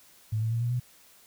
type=tone with pitch steps; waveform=sine; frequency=108.8 / 112.31 / 115.94 / 119.68 / 123.54 Hz; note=A2 / A2 / A#2 / A#2 / B2; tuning=-19 / +36 / -9 / +46 / +1 cents; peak=-25 dBFS; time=0.32-0.8 s; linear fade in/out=10 ms; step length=96 ms; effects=white hiss -57 dBFS RMS until 1.26 s